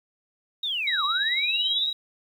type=linear two-way sweep; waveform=sine; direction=down then up; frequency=3792 to 1071 to 3758 Hz; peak=-25 dBFS; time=0.63-1.87 s; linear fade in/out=5 ms; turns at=1.04 s
type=tone with tremolo; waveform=sine; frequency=3847 Hz; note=B7; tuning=46 cents flat; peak=-22 dBFS; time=0.87-1.93 s; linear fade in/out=5 ms; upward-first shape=sine; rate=18 Hz; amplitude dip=55%
effects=9-bit